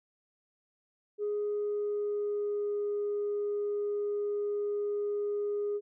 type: tone with pitch glide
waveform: sine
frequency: 415.3 to 411.7 Hz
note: G#4 to G#4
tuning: 0 to -15 cents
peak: -28 dBFS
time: 1.18-5.81 s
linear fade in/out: 50 ms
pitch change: -15 cents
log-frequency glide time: 1.37-2.79 s
effects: tanh soft clip ceiling -26 dBFS